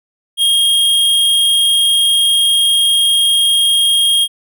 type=tone; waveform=square; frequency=3245 Hz; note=G#7; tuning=41 cents flat; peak=-10 dBFS; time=0.37-4.28 s; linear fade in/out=50 ms; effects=none